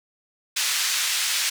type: band-pass noise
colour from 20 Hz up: white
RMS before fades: -24 dBFS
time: 0.56-1.5 s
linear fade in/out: 10 ms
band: 1700 to 6800 Hz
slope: 12 dB/octave
effects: none